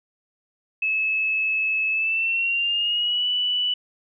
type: tone with pitch glide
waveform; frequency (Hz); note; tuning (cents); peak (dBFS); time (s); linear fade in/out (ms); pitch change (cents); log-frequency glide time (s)
sine; 2596 to 2965; E7 to F#7; -27 to +3; -20; 0.82-3.74; 5; +230; 1.9-3.27
effects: none